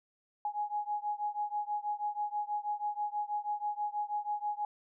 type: beating tone pair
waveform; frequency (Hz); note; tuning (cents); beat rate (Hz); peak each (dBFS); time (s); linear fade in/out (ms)
sine; 831 / 837.2; G#5 / G#5; +1 / +14; 6.2; -35 / -36; 0.45-4.65; 2
effects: none